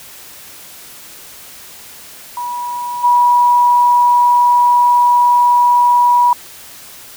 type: tone with level steps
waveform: sine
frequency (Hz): 971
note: B5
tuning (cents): -30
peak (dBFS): -19 / -7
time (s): 2.37-6.33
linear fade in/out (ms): 2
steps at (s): 3.03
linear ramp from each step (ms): 20
effects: white hiss -36 dBFS RMS until 7.16 s